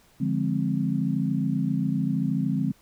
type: chord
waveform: sine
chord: D half-diminished seventh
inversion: none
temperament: equal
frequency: 146.83 / 174.61 / 207.7 / 261.6 Hz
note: D3 / F3 / Ab3 / C4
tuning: 0 / 0 / 0 / 0 cents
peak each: -28 dBFS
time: 0.2-2.72 s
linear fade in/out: 10 ms
effects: pink hiss -59 dBFS RMS until 2.81 s